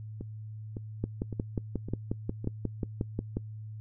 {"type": "two click trains", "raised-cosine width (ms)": 3, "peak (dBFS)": [-24, -17], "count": [5, 14], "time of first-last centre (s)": [[0.21, 2.445], [1.04, 3.37]], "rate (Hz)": [1.79, 5.58], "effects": ["noise-tail reverb RT60 0.1 s tail -22 dB re dry", "added 108 Hz sine -39 dBFS peak until 3.8 s"]}